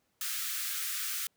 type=high-pass noise; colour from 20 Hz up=white; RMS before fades=-35 dBFS; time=0.21-1.27 s; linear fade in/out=2 ms; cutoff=1200 Hz; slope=96 dB/octave; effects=pink hiss -75 dBFS RMS until 1.36 s + high-pass 100 Hz 12 dB/octave